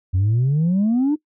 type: exponential sweep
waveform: sine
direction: up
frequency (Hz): 88.8 to 309.8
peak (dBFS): -13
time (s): 0.13-1.16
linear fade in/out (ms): 20
effects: noise-tail reverb RT60 0.1 s tail -21 dB re dry + tanh soft clip ceiling -13 dBFS